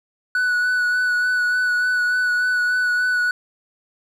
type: tone with vibrato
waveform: triangle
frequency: 1480 Hz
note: F#6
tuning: in tune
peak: -15 dBFS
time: 0.35-3.31 s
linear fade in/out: 2 ms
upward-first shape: sine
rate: 3.4 Hz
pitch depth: 19 cents each way
effects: none